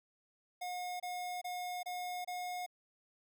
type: tone bursts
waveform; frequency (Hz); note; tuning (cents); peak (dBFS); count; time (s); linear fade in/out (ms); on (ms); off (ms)
square; 720; F#5; -47; -39; 5; 0.61-2.664; 10; 390; 26
effects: none